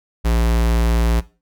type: tone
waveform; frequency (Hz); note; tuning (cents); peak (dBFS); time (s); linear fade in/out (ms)
square; 57.5; A#1; -23; -15; 0.24-1.21; 20
effects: noise-tail reverb RT60 0.3 s tail -17 dB re dry